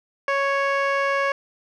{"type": "tone with low-pass filter", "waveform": "15% pulse", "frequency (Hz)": 554.4, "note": "C#5", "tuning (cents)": 0, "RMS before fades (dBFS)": -22, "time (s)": [0.28, 1.32], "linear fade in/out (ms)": 2, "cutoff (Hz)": 2800, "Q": 0.8, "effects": []}